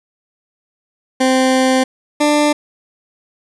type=tone pair in turn; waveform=20% pulse; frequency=260.1 / 296.5 Hz; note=C4 / D4; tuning=-10 / +17 cents; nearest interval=major second; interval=227 cents; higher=second; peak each=-6 dBFS; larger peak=neither; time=1.2-1.84 / 2.2-2.53 s; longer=first; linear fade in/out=10 ms; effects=resampled to 24000 Hz + 7-bit